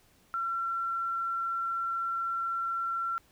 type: tone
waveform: sine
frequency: 1358 Hz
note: F6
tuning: 49 cents flat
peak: -29 dBFS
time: 0.34-3.18 s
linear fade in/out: 0 ms
effects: pink hiss -64 dBFS RMS until 3.31 s